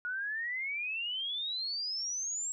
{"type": "exponential sweep", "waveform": "sine", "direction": "up", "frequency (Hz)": [1440, 7680], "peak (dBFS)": -33, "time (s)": [0.05, 2.52], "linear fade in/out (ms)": 0, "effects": []}